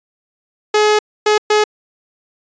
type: tone bursts at uneven times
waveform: sawtooth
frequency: 423.4 Hz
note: G#4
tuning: 33 cents sharp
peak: -6 dBFS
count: 3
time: 0.74-0.99 / 1.26-1.38 / 1.5-1.64 s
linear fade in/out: 5 ms
effects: resampled to 16000 Hz